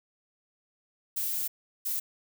violet noise bursts at uneven times, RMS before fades -31 dBFS, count 2, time 1.16-1.48 / 1.85-2 s, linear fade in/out 10 ms, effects none

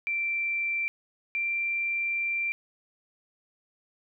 sine tone pair in turn, 2349 / 2360 Hz, D7 / D7, 0 / +8 cents, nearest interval unison, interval 8 cents, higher second, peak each -26 dBFS, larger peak neither, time 0.07-0.88 / 1.35-2.52 s, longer second, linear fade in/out 0 ms, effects none

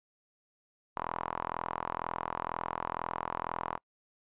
sawtooth tone with band-pass filter, 42.07 Hz, E1, 36 cents sharp, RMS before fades -37 dBFS, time 0.96-3.78 s, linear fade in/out 10 ms, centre 1000 Hz, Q 3.8, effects noise-tail reverb RT60 0.1 s tail -26 dB re dry + resampled to 8000 Hz

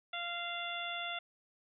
harmonic tone, 693 Hz, F5, 14 cents flat, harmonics 1 / 2 / 3 / 4 / 5, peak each -43 / -43 / -44 / -44 / -42 dBFS, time 0.13-1.19 s, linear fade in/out 5 ms, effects none

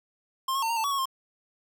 square tone with pitch steps, 1059 / 1090 / 905 / 927 / 889 / 1129 / 1104 / 1061 Hz, C6 / C#6 / A5 / A#5 / A5 / C#6 / C#6 / C6, +21 / -29 / +48 / -10 / +18 / +31 / -7 / +24 cents, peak -26 dBFS, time 0.48-1.056 s, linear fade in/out 5 ms, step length 72 ms, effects none

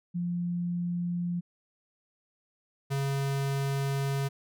sine / square tone pair in turn, 174.61 / 138.07 Hz, F3 / C#3, 0 / -7 cents, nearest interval major third, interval 407 cents, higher first, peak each -28 / -28 dBFS, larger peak neither, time 0.14-1.41 / 2.9-4.29 s, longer second, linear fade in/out 20 ms, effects none

